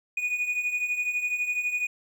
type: beating tone pair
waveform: triangle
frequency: 2456 / 2468 Hz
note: D#7 / D#7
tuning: -23 / -15 cents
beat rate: 12 Hz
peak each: -31 / -25 dBFS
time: 0.17-1.87 s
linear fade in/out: 5 ms
effects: none